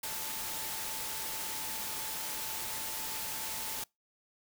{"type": "tone in noise", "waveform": "sine", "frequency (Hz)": 880, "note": "A5", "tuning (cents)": 0, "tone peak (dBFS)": -48, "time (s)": [0.03, 3.84], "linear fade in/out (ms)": 5, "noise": "white", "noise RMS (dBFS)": -38, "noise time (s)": [0.03, 3.84], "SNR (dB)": -13, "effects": ["noise-tail reverb RT60 0.2 s tail -25 dB re dry"]}